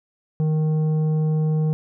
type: tone with tanh clipping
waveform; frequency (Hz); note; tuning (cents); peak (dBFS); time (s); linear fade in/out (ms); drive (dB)
sine; 155.56; D#3; 0; -19; 0.4-1.73; 0; 8
effects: none